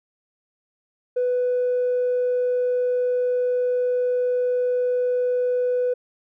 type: tone with tanh clipping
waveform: triangle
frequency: 496.2 Hz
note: B4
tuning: 8 cents sharp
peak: -19 dBFS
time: 1.16-5.94 s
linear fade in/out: 10 ms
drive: 5 dB
effects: none